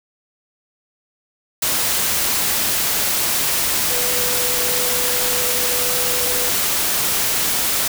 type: tone in noise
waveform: sine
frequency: 493.9 Hz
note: B4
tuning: in tune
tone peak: -27 dBFS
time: 3.9-6.5 s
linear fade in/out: 5 ms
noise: white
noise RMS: -19 dBFS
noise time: 1.62-7.88 s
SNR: -11 dB
effects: none